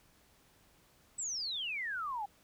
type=exponential sweep; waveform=sine; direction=down; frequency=8040 to 784 Hz; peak=-35 dBFS; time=1.18-2.26 s; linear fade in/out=10 ms; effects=pink hiss -66 dBFS RMS until 2.43 s